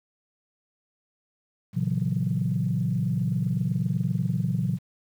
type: chord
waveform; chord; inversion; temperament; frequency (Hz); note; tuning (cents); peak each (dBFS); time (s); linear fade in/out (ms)
sine; F# dominant seventh; first; equal with one note detuned; 116.54 / 137.16 / 164.81 / 185; A#2 / C#3 / E3 / F#3; 0 / -18 / 0 / 0; -28; 1.73-4.79; 50
effects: tanh soft clip ceiling -14 dBFS + 9-bit